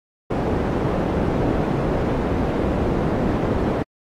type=low-pass noise; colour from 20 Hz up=white; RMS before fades=-21 dBFS; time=0.3-3.83 s; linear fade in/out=10 ms; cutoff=450 Hz; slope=12 dB/octave; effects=AAC 48 kbps